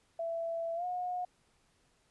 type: tone with pitch glide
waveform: sine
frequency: 666 to 722.1 Hz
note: E5 to F#5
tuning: +18 to -42 cents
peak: -33 dBFS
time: 0.19-1.25 s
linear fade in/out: 5 ms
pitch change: +140 cents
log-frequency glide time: 0.75-0.85 s
effects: pink hiss -71 dBFS RMS until 2.1 s + resampled to 24000 Hz